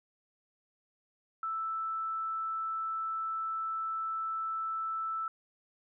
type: tone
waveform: sine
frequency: 1320 Hz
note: E6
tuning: 2 cents sharp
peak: -32 dBFS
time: 1.43-5.28 s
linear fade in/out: 2 ms
effects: none